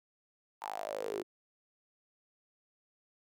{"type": "tone with high-pass filter sweep", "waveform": "sawtooth", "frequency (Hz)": 51.91, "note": "G#1", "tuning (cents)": 0, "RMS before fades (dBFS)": -39, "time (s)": [0.61, 1.23], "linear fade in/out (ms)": 20, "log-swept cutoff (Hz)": [920, 360], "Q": 8.2, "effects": []}